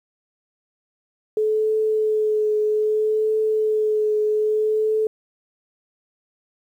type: tone with vibrato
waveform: sine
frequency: 430.1 Hz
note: A4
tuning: 39 cents flat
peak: -17 dBFS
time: 1.37-5.07 s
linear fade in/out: 2 ms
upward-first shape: triangle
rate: 0.62 Hz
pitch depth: 21 cents each way
effects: 9-bit